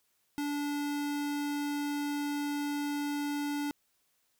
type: tone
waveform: square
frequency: 289.9 Hz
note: D4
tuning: 22 cents flat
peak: -32 dBFS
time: 0.38-3.71 s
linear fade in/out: 0 ms
effects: white hiss -74 dBFS RMS until 4.39 s